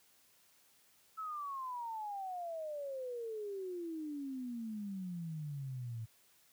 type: exponential sweep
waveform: sine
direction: down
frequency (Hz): 1318.5 to 109.8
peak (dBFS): -39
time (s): 1.17-6.06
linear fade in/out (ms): 20
effects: white hiss -68 dBFS RMS until 6.52 s + high-pass 60 Hz 12 dB/octave